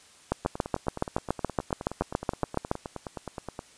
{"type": "two click trains", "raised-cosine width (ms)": 1, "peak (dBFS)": [-20, -10], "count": [31, 18], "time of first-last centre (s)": [[0.45, 3.591], [0.32, 2.714]], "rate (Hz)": [9.55, 7.1], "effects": ["white hiss -55 dBFS RMS until 3.77 s", "resampled to 22050 Hz"]}